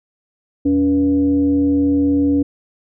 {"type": "tone with frequency modulation", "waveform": "sine", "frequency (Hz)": 283.4, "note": "C#4", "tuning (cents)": 38, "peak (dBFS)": -12, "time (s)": [0.65, 2.43], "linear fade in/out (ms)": 10, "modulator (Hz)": 201, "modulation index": 0.45, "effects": []}